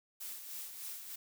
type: noise with tremolo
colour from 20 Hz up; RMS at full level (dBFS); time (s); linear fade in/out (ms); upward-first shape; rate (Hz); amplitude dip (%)
blue; -43; 0.2-1.16; 10; sine; 3.3; 50
effects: none